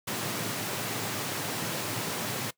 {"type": "high-pass noise", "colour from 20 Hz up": "pink", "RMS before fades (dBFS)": -33, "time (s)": [0.07, 2.51], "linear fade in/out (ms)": 10, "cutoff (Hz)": 100, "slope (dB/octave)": 96, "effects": ["noise-tail reverb RT60 0.1 s tail -20 dB re dry"]}